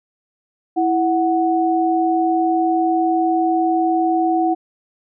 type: tone pair together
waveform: sine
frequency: 329.6 / 739.9 Hz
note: E4 / F#5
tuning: 0 / 0 cents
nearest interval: octave + major second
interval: 1400 cents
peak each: -17 / -17 dBFS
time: 0.76-4.55 s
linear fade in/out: 20 ms
effects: none